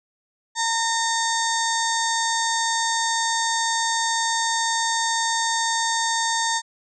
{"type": "harmonic tone", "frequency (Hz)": 914, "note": "A#5", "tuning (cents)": -34, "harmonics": [1, 2, 4, 5, 6, 7, 8, 9], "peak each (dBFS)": [-24, -27, -29, -32, -35, -29, -31, -35], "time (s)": [0.55, 6.62], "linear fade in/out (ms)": 50, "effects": []}